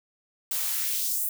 blue noise with high-pass filter sweep, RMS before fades -28 dBFS, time 0.51-1.29 s, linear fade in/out 2 ms, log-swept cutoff 370 to 12000 Hz, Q 1.2, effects none

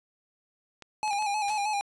clicks, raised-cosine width 0.2 ms, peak -27 dBFS, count 4, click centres 0.823 / 1.078 / 1.131 / 1.224 s
square tone with vibrato, 830.6 Hz, G#5, in tune, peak -27 dBFS, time 1.03-1.81 s, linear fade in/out 0 ms, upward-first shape square, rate 6.4 Hz, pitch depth 49 cents each way
white noise with exponential decay, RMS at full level -39 dBFS, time 1.48-1.78 s, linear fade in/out 1 ms, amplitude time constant 65 ms
effects resampled to 22050 Hz

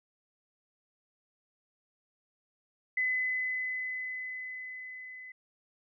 sine tone with level ramp, 2018 Hz, B6, 37 cents sharp, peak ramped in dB -26 to -44 dBFS, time 2.97-5.32 s, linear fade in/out 5 ms, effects none

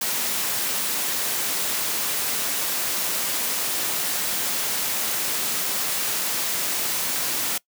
white noise, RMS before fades -25 dBFS, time 0.01-7.58 s, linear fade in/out 5 ms, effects noise-tail reverb RT60 0.1 s tail -22 dB re dry + high-pass 150 Hz 12 dB/octave

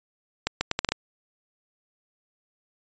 accelerating click train, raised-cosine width 0.2 ms, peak -6 dBFS, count 7, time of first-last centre 0.47-0.92 s, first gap 140 ms, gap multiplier 0.74, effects resampled to 16000 Hz

